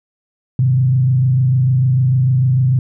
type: tone with frequency modulation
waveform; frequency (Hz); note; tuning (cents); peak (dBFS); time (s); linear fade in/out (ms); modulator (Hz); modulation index
sine; 128.9; C3; -26; -10; 0.59-2.79; 2; 26.7; 0.5
effects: none